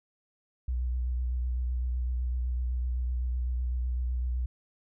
sine tone with vibrato, 61.74 Hz, B1, in tune, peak -27 dBFS, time 0.68-4.46 s, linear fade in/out 5 ms, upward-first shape sine, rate 7.9 Hz, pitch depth 29 cents each way, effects none

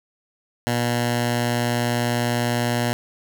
10% pulse tone with notch filter, 120 Hz, B2, 49 cents flat, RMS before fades -22 dBFS, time 0.67-2.93 s, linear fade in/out 0 ms, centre 410 Hz, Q 1.9, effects none

